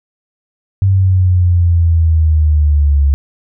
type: exponential sweep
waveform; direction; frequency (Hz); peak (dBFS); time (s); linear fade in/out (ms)
sine; down; 97.6 to 69.3; -7; 0.82-3.14; 0
effects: none